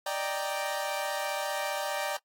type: chord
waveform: sawtooth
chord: Eb major seventh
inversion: third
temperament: equal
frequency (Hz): 587.3 / 622.3 / 784 / 932.3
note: D5 / Eb5 / G5 / Bb5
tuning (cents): 0 / 0 / 0 / 0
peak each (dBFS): -30 / -36 / -31 / -34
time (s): 0.06-2.17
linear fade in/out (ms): 5
effects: noise-tail reverb RT60 0.1 s tail -21 dB re dry + AAC 64 kbps